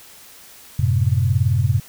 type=chord; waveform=sine; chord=F# diminished; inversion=none; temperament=equal; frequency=92.5 / 110 / 130.81 Hz; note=F#2 / A2 / C3; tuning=0 / 0 / 0 cents; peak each=-19 dBFS; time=0.79-1.8 s; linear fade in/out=5 ms; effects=white hiss -44 dBFS RMS until 1.88 s